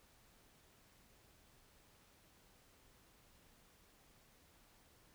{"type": "silence", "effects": ["pink hiss -68 dBFS RMS until 5.14 s"]}